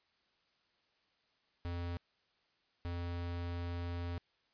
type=tone bursts at uneven times; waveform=square; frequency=86.7 Hz; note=F2; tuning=12 cents flat; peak=-38 dBFS; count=2; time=1.65-1.97 / 2.85-4.18 s; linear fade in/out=0 ms; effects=white hiss -75 dBFS RMS until 4.53 s + resampled to 11025 Hz